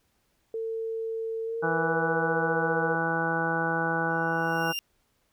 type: tone with pitch glide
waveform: sine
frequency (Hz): 450 to 479.5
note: A4 to A#4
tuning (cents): +39 to +49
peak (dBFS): -29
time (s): 0.54-2.95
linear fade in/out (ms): 2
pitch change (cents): +110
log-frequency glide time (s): 1.44-1.91
type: harmonic tone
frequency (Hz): 164.81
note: E3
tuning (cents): 0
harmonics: 1 / 2 / 3 / 4 / 5 / 6 / 7 / 8 / 9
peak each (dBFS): -33 / -34 / -33 / -37 / -31 / -39 / -37 / -40 / -29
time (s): 1.62-4.73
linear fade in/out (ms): 20
type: tone with exponential growth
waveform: 30% pulse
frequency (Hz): 2794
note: F7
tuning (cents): 0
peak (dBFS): -26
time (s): 4.1-4.79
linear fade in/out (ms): 0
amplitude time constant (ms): 150
effects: pink hiss -71 dBFS RMS until 5.32 s